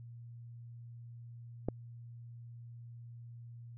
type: click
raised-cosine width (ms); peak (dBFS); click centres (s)
2; -19; 1.686
effects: added 118 Hz sine -47 dBFS peak until 3.77 s